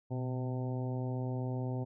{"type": "harmonic tone with a mistuned harmonic", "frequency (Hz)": 128.1, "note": "C3", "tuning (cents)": -36, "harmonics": [1, 2, 3, 4, 5, 6, 7], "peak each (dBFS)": [-34, -40, -44, -46, -48, -50, -51], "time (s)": [0.1, 1.85], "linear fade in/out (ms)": 20, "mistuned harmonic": 1, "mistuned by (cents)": -61, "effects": []}